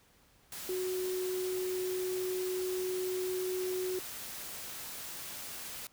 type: tone in noise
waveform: sine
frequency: 368.8 Hz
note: F#4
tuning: 6 cents flat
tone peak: -32 dBFS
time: 0.69-3.99 s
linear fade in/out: 2 ms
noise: white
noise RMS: -43 dBFS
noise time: 0.52-5.87 s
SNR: +8 dB
effects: pink hiss -65 dBFS RMS until 5.92 s